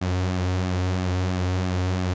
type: tone with flanger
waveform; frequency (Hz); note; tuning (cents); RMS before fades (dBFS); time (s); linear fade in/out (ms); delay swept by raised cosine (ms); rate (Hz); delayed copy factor
sawtooth; 91.6; F#2; -17; -24; 0.01-2.14; 10; 2 to 6.1; 3; -0.5
effects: resampled to 16000 Hz